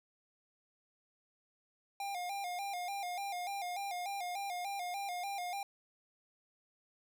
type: tone with vibrato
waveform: square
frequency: 754 Hz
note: F#5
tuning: 32 cents sharp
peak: -38 dBFS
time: 2-5.63 s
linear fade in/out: 2 ms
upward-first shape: square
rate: 3.4 Hz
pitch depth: 97 cents each way
effects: none